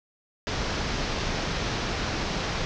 pink low-pass noise, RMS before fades -29 dBFS, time 0.47-2.65 s, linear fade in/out 0 ms, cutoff 6100 Hz, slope 48 dB/octave, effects none

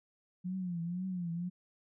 sine tone with vibrato, 177.6 Hz, F3, 29 cents sharp, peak -34 dBFS, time 0.44-1.5 s, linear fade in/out 20 ms, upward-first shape triangle, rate 2 Hz, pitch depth 120 cents each way, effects none

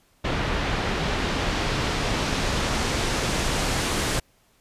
pink noise with low-pass filter sweep, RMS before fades -25 dBFS, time 0.24-4.2 s, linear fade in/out 10 ms, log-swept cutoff 3000 to 9700 Hz, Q 0.76, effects pink hiss -62 dBFS RMS until 4.6 s + resampled to 32000 Hz

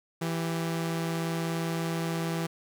sawtooth tone pair together, 165.58 / 392 Hz, E3 / G4, +8 / 0 cents, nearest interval octave + minor third, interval 1492 cents, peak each -25 / -34 dBFS, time 0.21-2.47 s, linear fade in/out 10 ms, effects none

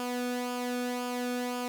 sawtooth tone with flanger, 246.5 Hz, B3, 3 cents flat, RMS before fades -33 dBFS, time 0-1.68 s, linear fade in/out 0 ms, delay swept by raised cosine 0.5 to 1.03 ms, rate 1.9 Hz, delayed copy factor -0.55, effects none

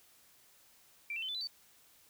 sine tone with pitch steps, 2349 / 2683 / 3064 / 3499 / 3996 / 4564 Hz, D7 / E7 / G7 / A7 / B7 / C#8, 0 / +30 / -40 / -10 / +20 / +50 cents, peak -36 dBFS, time 1.1-1.472 s, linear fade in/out 2 ms, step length 62 ms, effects white hiss -64 dBFS RMS until 2.09 s

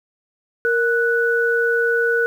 sine tone pair together, 466.2 / 1480.1 Hz, A#4 / F#6, 0 / 0 cents, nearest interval octave + minor sixth, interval 2000 cents, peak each -18 dBFS, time 0.65-2.26 s, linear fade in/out 0 ms, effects 8-bit

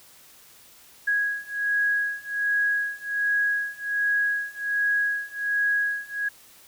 sine beating tone pair, 1656 / 1657.3 Hz, G#6 / G#6, -5 / -4 cents, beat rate 1.3 Hz, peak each -26 / -25 dBFS, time 1.07-6.29 s, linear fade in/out 10 ms, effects white hiss -52 dBFS RMS until 6.67 s

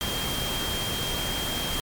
sine tone in noise, 3203 Hz, G7, 37 cents sharp, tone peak -31 dBFS, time 0.01-1.8 s, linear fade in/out 0 ms, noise pink, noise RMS -30 dBFS, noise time 0.01-1.8 s, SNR -4 dB, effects MP3 96 kbps

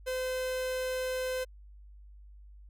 45% pulse tone, 513 Hz, C5, 34 cents flat, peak -31 dBFS, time 0.06-1.45 s, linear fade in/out 20 ms, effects added 50 Hz sine -49 dBFS peak until 2.69 s

